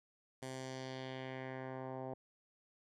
10% pulse tone with low-pass filter sweep, 130.81 Hz, C3, in tune, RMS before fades -45 dBFS, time 0.42-2.14 s, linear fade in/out 5 ms, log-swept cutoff 9400 to 740 Hz, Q 1.7, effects none

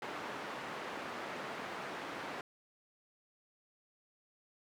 white band-pass noise, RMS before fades -43 dBFS, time 0.02-2.41 s, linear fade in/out 2 ms, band 190 to 1500 Hz, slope 12 dB/octave, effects none

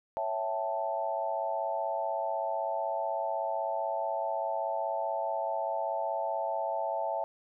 sine chord, A dominant seventh, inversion first, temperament equal, 554.4 / 659.3 / 784 / 880 Hz, C#5 / E5 / G5 / A5, 0 / 0 / 0 / 0 cents, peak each -37 / -33 / -38 / -34 dBFS, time 0.17-7.24 s, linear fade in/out 0 ms, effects none

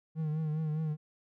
triangle tone with vibrato, 155.56 Hz, D#3, in tune, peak -28 dBFS, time 0.15-0.97 s, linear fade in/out 50 ms, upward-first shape triangle, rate 4.9 Hz, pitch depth 59 cents each way, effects none

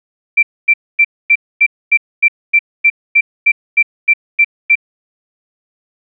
sine tone bursts, 2349 Hz, D7, in tune, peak -5 dBFS, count 15, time 0.37-4.755 s, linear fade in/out 10 ms, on 59 ms, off 250 ms, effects none

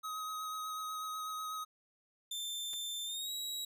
square tone with vibrato, 1264 Hz, D#6, 27 cents sharp, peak -39 dBFS, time 0.03-1.65 s, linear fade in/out 20 ms, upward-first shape triangle, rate 8.1 Hz, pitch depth 16 cents each way
sawtooth tone with pitch glide, 3561 to 3861 Hz, A7 to B7, +20 to -40 cents, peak -35 dBFS, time 2.31-3.65 s, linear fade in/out 5 ms, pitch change +140 cents, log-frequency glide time 3.05-3.32 s
clicks, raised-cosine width 0.2 ms, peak -36 dBFS, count 2, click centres 2.732 / 2.739 s
effects none

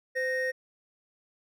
triangle tone pair together, 514 / 1859.4 Hz, C5 / A#6, -31 / -5 cents, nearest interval octave + minor seventh, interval 2226 cents, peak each -28 dBFS, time 0.15-0.52 s, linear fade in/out 20 ms, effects none

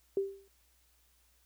sine tone with exponential decay, 392.3 Hz, G4, 1 cent sharp, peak -25 dBFS, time 0.17-0.48 s, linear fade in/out 2 ms, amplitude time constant 67 ms, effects added 60 Hz sine -70 dBFS peak until 1.45 s + white hiss -70 dBFS RMS until 1.45 s

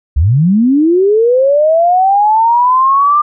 sine linear sweep, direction up, 61.8 to 1200 Hz, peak -6 dBFS, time 0.16-3.22 s, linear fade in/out 10 ms, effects none

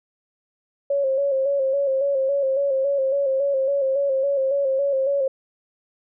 sine tone with vibrato, 547 Hz, C#5, 23 cents flat, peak -18 dBFS, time 0.9-5.28 s, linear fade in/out 5 ms, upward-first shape square, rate 3.6 Hz, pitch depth 45 cents each way, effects none

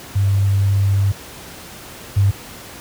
sine tone pair in turn, 98.8 / 99.18 Hz, G2 / G2, +14 / +21 cents, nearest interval unison, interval 7 cents, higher second, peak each -12 / -10 dBFS, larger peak second, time 0.15-1.12 / 2.16-2.31 s, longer first, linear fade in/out 10 ms, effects pink hiss -36 dBFS RMS until 2.8 s + high-pass 60 Hz 12 dB/octave

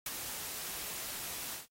white noise with ADSR envelope, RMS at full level -35 dBFS, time 0.06-1.67 s, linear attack 3 ms, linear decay 36 ms, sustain -6 dB, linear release 130 ms, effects noise-tail reverb RT60 0.1 s tail -26 dB re dry + AAC 48 kbps

